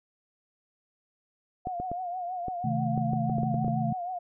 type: tone with vibrato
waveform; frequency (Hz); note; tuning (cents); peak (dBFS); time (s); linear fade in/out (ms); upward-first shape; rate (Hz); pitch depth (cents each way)
sine; 719; F#5; -50; -31; 1.65-4.19; 10; triangle; 6.2; 84
type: clicks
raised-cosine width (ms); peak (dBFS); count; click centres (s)
2; -22; 12; 1.671 / 1.8 / 1.916 / 2.483 / 2.977 / 3.133 / 3.297 / 3.383 / 3.432 / 3.543 / 3.646 / 3.681
type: chord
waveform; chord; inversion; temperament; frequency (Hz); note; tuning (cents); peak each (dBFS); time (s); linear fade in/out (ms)
sine; A diminished; first; just; 132 / 158.4 / 220; C3 / Eb3 / A3; +16 / +31 / 0; -30 / -32 / -30; 2.64-3.93; 5
effects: none